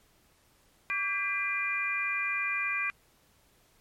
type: harmonic tone with a mistuned harmonic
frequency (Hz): 400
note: G4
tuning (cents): +35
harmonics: 3 / 4 / 5 / 6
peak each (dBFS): -37 / -36 / -35 / -30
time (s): 0.9-2.9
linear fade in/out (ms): 0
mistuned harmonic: 3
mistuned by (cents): -71
effects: pink hiss -65 dBFS RMS until 3.8 s + MP3 64 kbps

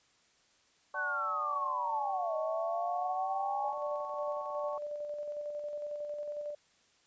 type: chord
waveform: sine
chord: D major seventh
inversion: none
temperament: equal with one note detuned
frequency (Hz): 587.3 / 755.5 / 880 / 1108.7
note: D5 / F#5 / A5 / C#6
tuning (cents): 0 / +36 / 0 / 0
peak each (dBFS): -43 / -45 / -43 / -40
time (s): 0.94-4.78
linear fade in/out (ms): 2
type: linear two-way sweep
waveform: sine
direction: down then up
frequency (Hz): 1531 to 622.3 to 839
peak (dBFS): -32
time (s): 0.94-3.75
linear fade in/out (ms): 50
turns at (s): 2.36
type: tone with tremolo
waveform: sine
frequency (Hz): 590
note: D5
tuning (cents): +8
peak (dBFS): -35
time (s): 3.64-6.55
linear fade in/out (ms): 5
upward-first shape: square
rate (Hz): 11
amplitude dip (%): 30
effects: white hiss -68 dBFS RMS until 7.06 s + resampled to 16000 Hz

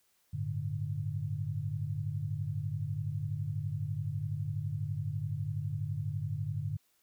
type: chord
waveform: sine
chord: G suspended second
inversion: none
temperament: equal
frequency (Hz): 98 / 110 / 146.83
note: G2 / A2 / D3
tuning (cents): 0 / 0 / 0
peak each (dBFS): -37 / -37 / -36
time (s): 0.33-6.77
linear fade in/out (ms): 10
effects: white hiss -72 dBFS RMS until 7.02 s

